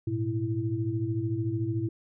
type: tone cluster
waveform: sine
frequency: 106.7 / 120.2 / 330.6 Hz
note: G#2 / B2 / E4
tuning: +47 / -46 / +5 cents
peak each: -31 dBFS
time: 0.07-1.89 s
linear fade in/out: 5 ms
effects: none